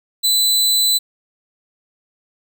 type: tone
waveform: sawtooth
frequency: 4000 Hz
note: B7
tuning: 21 cents sharp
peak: -10 dBFS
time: 0.23-0.99 s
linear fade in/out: 20 ms
effects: none